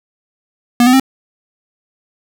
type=tone with pitch steps; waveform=square; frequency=241.1 / 252.6 / 264.8 Hz; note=B3 / B3 / C4; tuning=-41 / +39 / +21 cents; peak=-7 dBFS; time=0.8-0.998 s; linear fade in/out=2 ms; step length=66 ms; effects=none